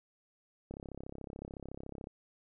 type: click train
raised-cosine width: 2 ms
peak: -30 dBFS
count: 47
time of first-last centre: 0.71-2.071 s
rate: 33.8 Hz
effects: none